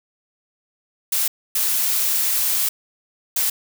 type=noise bursts at uneven times; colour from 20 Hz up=blue; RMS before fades=-20 dBFS; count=3; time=1.12-1.28 / 1.55-2.69 / 3.36-3.5 s; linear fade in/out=5 ms; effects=none